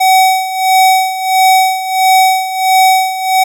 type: tone with tremolo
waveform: square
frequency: 755 Hz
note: F#5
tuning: 35 cents sharp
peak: -5 dBFS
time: 0-3.44 s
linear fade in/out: 10 ms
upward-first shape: sine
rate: 1.5 Hz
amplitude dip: 75%
effects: none